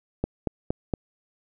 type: click train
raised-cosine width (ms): 2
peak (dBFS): -11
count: 4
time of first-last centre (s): 0.24-0.938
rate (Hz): 4.3
effects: none